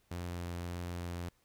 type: tone with vibrato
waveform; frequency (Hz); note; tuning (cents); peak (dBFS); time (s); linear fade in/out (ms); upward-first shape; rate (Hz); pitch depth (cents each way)
sawtooth; 87.31; F2; 0; -34; 0.11-1.29; 5; triangle; 1.7; 10
effects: pink hiss -72 dBFS RMS until 1.44 s